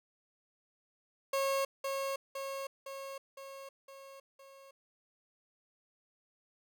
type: tone with echo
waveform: 30% pulse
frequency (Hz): 545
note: C#5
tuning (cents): -29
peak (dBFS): -27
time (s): 1.33-1.65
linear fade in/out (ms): 5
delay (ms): 510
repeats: 6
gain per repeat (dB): -4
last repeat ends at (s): 4.71
effects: none